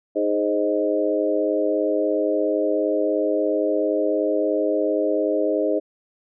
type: harmonic tone with a mistuned harmonic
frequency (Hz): 103.7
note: G#2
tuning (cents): -2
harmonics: 3 / 4 / 5 / 6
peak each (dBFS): -24 / -24 / -24 / -24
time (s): 0.15-5.8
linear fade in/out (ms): 20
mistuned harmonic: 5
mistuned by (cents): +22
effects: none